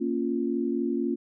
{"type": "chord", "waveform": "sine", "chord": "Bb minor", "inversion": "none", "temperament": "equal", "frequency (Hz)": [233.1, 277.2, 349.2], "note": ["Bb3", "Db4", "F4"], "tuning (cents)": [0, 0, 0], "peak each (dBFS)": -29, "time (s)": [0, 1.16], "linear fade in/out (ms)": 20, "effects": []}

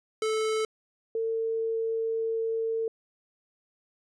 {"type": "tone pair in turn", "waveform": ["square", "sine"], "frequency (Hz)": [437, 450.8], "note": ["A4", "A4"], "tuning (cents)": [-12, 42], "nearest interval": "minor second", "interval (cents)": 54, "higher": "second", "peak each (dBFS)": -26, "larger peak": "neither", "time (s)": [[0.22, 0.65], [1.15, 2.88]], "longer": "second", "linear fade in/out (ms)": 2, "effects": ["resampled to 22050 Hz"]}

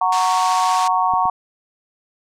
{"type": "chord", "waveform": "sine", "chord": "F# major", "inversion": "none", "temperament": "just", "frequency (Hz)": [740, 925, 1110], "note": ["F#5", "A#5", "C#6"], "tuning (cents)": [0, -14, 2], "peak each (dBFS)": -19, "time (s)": [0.01, 1.3], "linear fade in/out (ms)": 5}
{"type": "band-pass noise", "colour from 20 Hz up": "white", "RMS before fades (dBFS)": -29, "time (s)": [0.12, 0.88], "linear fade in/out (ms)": 5, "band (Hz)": [790, 7300], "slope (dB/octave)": 24}
{"type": "clicks", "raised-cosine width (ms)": 3, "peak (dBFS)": -22, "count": 2, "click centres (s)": [1.137, 1.255]}
{"effects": []}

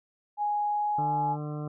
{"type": "tone with pitch glide", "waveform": "sine", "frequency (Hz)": [830.6, 841.7], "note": ["G#5", "G#5"], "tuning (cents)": [0, 23], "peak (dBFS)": -25, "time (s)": [0.37, 1.37], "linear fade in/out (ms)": 50, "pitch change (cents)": 23, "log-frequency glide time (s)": [0.67, 1.23]}
{"type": "harmonic tone", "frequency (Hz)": 149.7, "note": "D3", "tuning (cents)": 33, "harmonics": [1, 2, 3, 4, 5, 7, 8, 9], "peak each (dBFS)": [-33, -39, -43, -45, -47, -50, -51, -52], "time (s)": [0.98, 1.68], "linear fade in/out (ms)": 5}
{"effects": []}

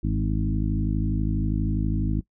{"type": "harmonic tone with a mistuned harmonic", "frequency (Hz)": 52.3, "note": "G#1", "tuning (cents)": 13, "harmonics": [1, 2, 3, 4, 5, 6], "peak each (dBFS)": [-25, -28, -30, -31, -32, -33], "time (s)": [0.03, 2.21], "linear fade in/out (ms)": 10, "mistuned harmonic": 3, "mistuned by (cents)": 36, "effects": ["noise-tail reverb RT60 0.1 s tail -20 dB re dry"]}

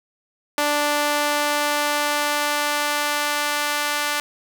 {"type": "tone with high-pass filter sweep", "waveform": "sawtooth", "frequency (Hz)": 293.7, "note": "D4", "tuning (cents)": 0, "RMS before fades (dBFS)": -22, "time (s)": [0.58, 4.2], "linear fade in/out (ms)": 0, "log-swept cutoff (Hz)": [640, 1200], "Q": 0.86, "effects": []}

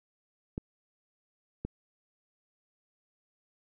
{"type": "clicks", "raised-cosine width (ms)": 3, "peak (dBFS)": -21, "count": 2, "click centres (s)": [0.579, 1.65], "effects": []}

